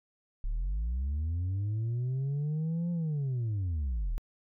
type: linear two-way sweep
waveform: sine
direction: up then down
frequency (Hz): 33.05 to 174.61 to 33.05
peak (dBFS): -26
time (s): 0.44-4.18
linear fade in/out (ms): 0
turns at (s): 2.91
effects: tanh soft clip ceiling -28 dBFS